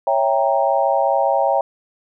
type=chord; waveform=sine; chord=C# diminished seventh; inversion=none; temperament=equal with one note detuned; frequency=554.4 / 659.3 / 789.4 / 932.3 Hz; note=C#5 / E5 / G5 / Bb5; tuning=0 / 0 / +12 / 0 cents; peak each=-19 / -20 / -19 / -22 dBFS; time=0.07-1.61 s; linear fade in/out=2 ms; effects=none